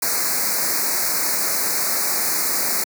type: band-stop noise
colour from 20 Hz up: white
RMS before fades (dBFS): -21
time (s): 0.02-2.84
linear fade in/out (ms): 5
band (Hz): 2400 to 4100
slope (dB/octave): 96
effects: high-pass 200 Hz 12 dB/octave